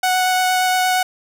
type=tone with vibrato; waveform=sawtooth; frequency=739 Hz; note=F#5; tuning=2 cents flat; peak=-11 dBFS; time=0.03-1.03 s; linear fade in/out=5 ms; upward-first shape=sine; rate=8.6 Hz; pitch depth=8 cents each way; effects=none